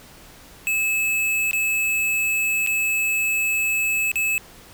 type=tone with dropouts; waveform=square; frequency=2600 Hz; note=E7; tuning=24 cents flat; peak=-20 dBFS; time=0.67-4.38 s; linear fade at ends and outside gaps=0 ms; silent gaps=1.511-1.532 / 2.664-2.672 / 4.116-4.157 s; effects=pink hiss -46 dBFS RMS until 4.73 s